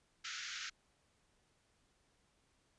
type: band-pass noise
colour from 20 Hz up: pink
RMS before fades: -45 dBFS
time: 0.24-0.7 s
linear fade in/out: 10 ms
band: 1300 to 6900 Hz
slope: 96 dB/octave
effects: pink hiss -75 dBFS RMS until 2.78 s + resampled to 22050 Hz